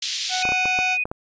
pink band-pass noise, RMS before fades -27 dBFS, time 0.02-0.43 s, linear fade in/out 5 ms, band 3000 to 6000 Hz, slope 24 dB/octave
harmonic tone, 740 Hz, F#5, in tune, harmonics 1 / 2 / 3 / 4 / 5 / 6 / 7 / 8 / 9, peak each -25 / -32 / -34 / -39 / -35 / -39 / -40 / -40 / -40 dBFS, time 0.29-0.98 s, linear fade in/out 50 ms
sine tone, 2489 Hz, D#7, in tune, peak -20 dBFS, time 0.42-1.04 s, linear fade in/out 10 ms
clicks, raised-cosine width 1 ms, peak -15 dBFS, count 7, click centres 0.453 / 0.49 / 0.521 / 0.656 / 0.789 / 1.055 / 1.115 s
effects resampled to 16000 Hz

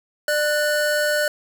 square tone pair together, 596.9 / 1480 Hz, D5 / F#6, +28 / 0 cents, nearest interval octave + major third, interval 1572 cents, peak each -21 / -23 dBFS, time 0.28-1.28 s, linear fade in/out 2 ms, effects 7-bit

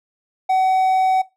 triangle tone, 754 Hz, F#5, 32 cents sharp, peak -12 dBFS, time 0.49-1.22 s, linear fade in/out 10 ms, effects noise-tail reverb RT60 0.2 s tail -18 dB re dry

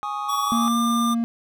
triangle chord, Ab suspended fourth, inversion none, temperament equal, 830.6 / 1108.7 / 1244.5 Hz, Ab5 / Db6 / Eb6, 0 / 0 / 0 cents, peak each -28 / -30 / -27 dBFS, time 0.03-0.68 s, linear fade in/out 0 ms
square tone with pitch glide, 1128 to 1195.1 Hz, C#6 to D6, +30 to +30 cents, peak -23 dBFS, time 0.28-1.15 s, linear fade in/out 20 ms, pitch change +100 cents, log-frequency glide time 0.41-0.77 s
triangle tone, 232.2 Hz, A#3, 7 cents flat, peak -18 dBFS, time 0.52-1.24 s, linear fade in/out 0 ms
effects none

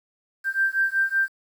sine beating tone pair, 1572 / 1577.3 Hz, G6 / G6, +4 / +10 cents, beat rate 5.3 Hz, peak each -23 dBFS, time 0.44-1.29 s, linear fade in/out 50 ms, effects 8-bit

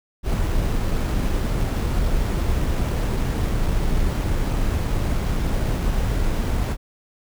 brown noise with sample-and-hold, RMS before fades -21 dBFS, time 0.23-6.77 s, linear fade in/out 50 ms, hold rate 8820 Hz, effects none

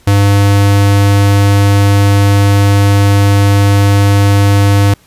square tone, 100.4 Hz, G2, 42 cents sharp, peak -6 dBFS, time 0.07-4.94 s, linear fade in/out 5 ms, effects pink hiss -47 dBFS RMS until 5.06 s + resampled to 32000 Hz

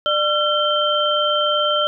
sine tone cluster, 597 / 1360 / 3123 Hz, D5 / F6 / G7, +28 / -46 / -7 cents, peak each -20 dBFS, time 0.06-1.87 s, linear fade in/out 0 ms, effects none

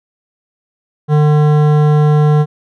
triangle tone with hard clipping, 150 Hz, D3, 37 cents sharp, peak -9 dBFS, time 1.08-2.46 s, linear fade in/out 50 ms, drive 18 dB, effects none

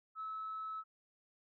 sine tone, 1299 Hz, E6, 26 cents flat, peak -39 dBFS, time 0.15-0.84 s, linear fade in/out 50 ms, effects tanh soft clip ceiling -35 dBFS

